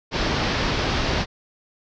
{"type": "low-pass noise", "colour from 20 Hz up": "pink", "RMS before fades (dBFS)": -23, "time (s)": [0.11, 1.26], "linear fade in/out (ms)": 50, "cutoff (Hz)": 5500, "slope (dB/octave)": 48, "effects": []}